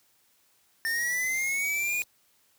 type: linear sweep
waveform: square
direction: up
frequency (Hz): 1800 to 2464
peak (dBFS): -27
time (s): 0.85-2.02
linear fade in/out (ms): 0
type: band-stop noise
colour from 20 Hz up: white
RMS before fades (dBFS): -43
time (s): 0.86-2.04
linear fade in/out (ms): 5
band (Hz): 1000 to 3500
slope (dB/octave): 96
effects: white hiss -66 dBFS RMS until 2.58 s + high-pass 60 Hz 12 dB/octave